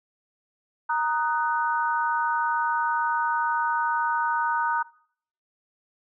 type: chord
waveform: sine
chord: D# minor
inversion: second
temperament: just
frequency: 933.4 / 1244.5 / 1493.4 Hz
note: A#5 / D#6 / F#6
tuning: +2 / 0 / +16 cents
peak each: -24 / -29 / -28 dBFS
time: 0.89-4.83 s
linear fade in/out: 10 ms
effects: noise-tail reverb RT60 0.6 s tail -22 dB re dry